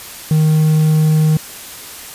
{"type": "tone", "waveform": "triangle", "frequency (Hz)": 155.56, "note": "D#3", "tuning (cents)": 0, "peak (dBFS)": -7, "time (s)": [0.31, 1.37], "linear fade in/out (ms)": 2, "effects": ["white hiss -32 dBFS RMS until 2.14 s", "resampled to 32000 Hz"]}